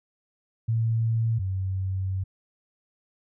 sine tone pair in turn, 113.5 / 94.85 Hz, A#2 / F#2, -46 / +43 cents, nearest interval minor third, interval 311 cents, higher first, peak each -21 / -25 dBFS, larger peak first, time 0.68-1.39 / 1.39-2.24 s, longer second, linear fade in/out 10 ms, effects none

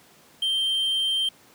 triangle tone, 3144 Hz, G7, 4 cents sharp, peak -20 dBFS, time 0.42-1.29 s, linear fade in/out 5 ms, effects pink hiss -54 dBFS RMS until 1.54 s + high-pass 150 Hz 12 dB/octave

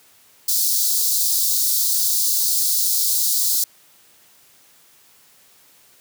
white high-pass noise, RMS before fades -19 dBFS, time 0.48-3.64 s, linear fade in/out 5 ms, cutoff 4000 Hz, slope 48 dB/octave, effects white hiss -53 dBFS RMS until 6 s + high-pass 80 Hz 12 dB/octave

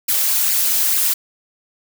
blue noise with flanger, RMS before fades -17 dBFS, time 0.08-1.14 s, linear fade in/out 10 ms, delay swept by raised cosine 0.41 to 4.81 ms, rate 2.3 Hz, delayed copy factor +0.65, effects none

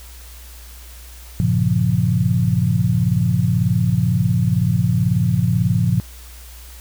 sine chord, G half-diminished seventh, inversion none, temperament equal, 98 / 116.54 / 138.59 / 174.61 Hz, G2 / Bb2 / Db3 / F3, 0 / 0 / 0 / 0 cents, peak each -22 / -18 / -21 / -19 dBFS, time 1.4-6 s, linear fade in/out 0 ms, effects added 60 Hz sine -37 dBFS peak until 6.8 s + white hiss -43 dBFS RMS until 6.8 s

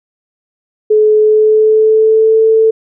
sine tone with pitch glide, 428.2 to 443.3 Hz, A4 to A4, -47 to +13 cents, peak -5 dBFS, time 0.9-2.71 s, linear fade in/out 10 ms, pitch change +60 cents, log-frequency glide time 1.2-2.41 s, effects none

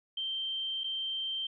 sine tone with dropouts, 3136 Hz, G7, in tune, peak -32 dBFS, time 0.17-1.47 s, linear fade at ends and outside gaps 5 ms, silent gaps 0.836-0.841 s, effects none

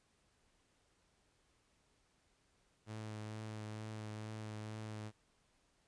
sawtooth tone with vibrato, 108.1 Hz, A2, 30 cents flat, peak -40 dBFS, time 2.86-5.12 s, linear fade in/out 50 ms, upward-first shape triangle, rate 2.2 Hz, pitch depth 21 cents each way, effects pink hiss -75 dBFS RMS until 5.87 s + resampled to 22050 Hz

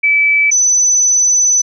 sine tone pair in turn, 2305 / 6006 Hz, D7 / F#8, -33 / +25 cents, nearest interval octave + perfect fourth, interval 1658 cents, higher second, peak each -8 dBFS, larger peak neither, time 0.03-0.51 / 0.51-1.62 s, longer second, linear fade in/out 10 ms, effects none

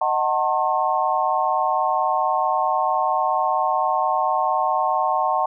sine chord, D# diminished seventh, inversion none, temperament just, 622.3 / 746.7 / 896 / 1075.3 Hz, D#5 / F#5 / A5 / C6, 0 / +16 / +31 / +47 cents, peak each -26 / -22 / -23 / -23 dBFS, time 0.01-5.46 s, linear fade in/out 5 ms, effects none

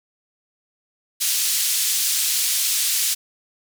white band-pass noise, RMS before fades -21 dBFS, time 1.2-3.15 s, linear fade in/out 20 ms, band 3300 to 12000 Hz, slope 12 dB/octave, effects none

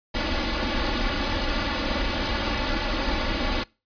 pink noise with comb filter, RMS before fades -25 dBFS, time 0.14-3.64 s, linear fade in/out 10 ms, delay 3.5 ms, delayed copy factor +0.9, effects noise-tail reverb RT60 0.3 s tail -24 dB re dry + resampled to 11025 Hz

